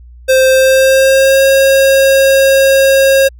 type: tone with pitch glide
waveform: square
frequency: 523.3 to 541.1 Hz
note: C5 to C#5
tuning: 0 to -42 cents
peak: -6 dBFS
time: 0.28-3.29 s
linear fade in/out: 20 ms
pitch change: +58 cents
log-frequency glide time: 0.49-1.44 s
effects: added 60 Hz sine -33 dBFS peak until 3.39 s